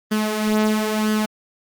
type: tone with flanger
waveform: sawtooth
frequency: 214.7 Hz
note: A3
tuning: 42 cents flat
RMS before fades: -20 dBFS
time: 0.11-1.26 s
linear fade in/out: 10 ms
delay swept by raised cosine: 0.62 to 4.62 ms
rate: 1 Hz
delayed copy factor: +0.55
effects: Opus 32 kbps